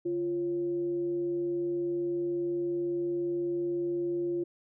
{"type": "tone with frequency modulation", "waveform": "sine", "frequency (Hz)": 347.2, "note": "F4", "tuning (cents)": -10, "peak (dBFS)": -28, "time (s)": [0.05, 4.44], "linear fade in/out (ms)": 10, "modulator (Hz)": 202, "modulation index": 0.25, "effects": []}